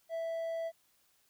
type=tone; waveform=triangle; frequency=659.3 Hz; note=E5; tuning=in tune; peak=-32 dBFS; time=0.09-0.72 s; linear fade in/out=50 ms; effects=white hiss -71 dBFS RMS until 1.29 s